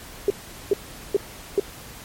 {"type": "tone bursts", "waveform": "sine", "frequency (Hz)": 401.7, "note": "G4", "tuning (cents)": 42, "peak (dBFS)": -14, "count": 4, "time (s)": [0.28, 1.598], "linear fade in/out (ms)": 2, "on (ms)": 22, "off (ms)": 410, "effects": ["pink hiss -41 dBFS RMS until 2.04 s", "MP3 64 kbps"]}